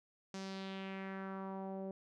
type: tone with low-pass filter sweep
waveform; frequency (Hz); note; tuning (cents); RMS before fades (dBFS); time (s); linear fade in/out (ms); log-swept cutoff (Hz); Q
sawtooth; 192.4; G3; -32; -44; 0.34-1.91; 2; 6200 to 540; 2.3
effects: none